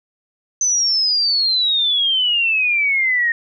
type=exponential sweep; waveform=sine; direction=down; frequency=6170 to 1845 Hz; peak=-14 dBFS; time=0.61-3.32 s; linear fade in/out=2 ms; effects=none